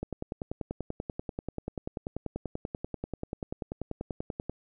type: click train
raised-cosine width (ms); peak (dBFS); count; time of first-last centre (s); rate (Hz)
2; -20; 47; 0.03-4.496; 10.3
effects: none